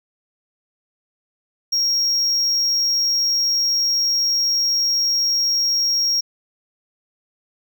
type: tone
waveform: triangle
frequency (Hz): 5588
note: F8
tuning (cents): 0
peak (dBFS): -15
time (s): 1.72-6.21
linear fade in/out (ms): 10
effects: none